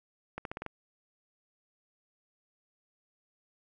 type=accelerating click train; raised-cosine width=0.5 ms; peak=-22 dBFS; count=6; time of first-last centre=0.38-0.663 s; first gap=72 ms; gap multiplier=0.88; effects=none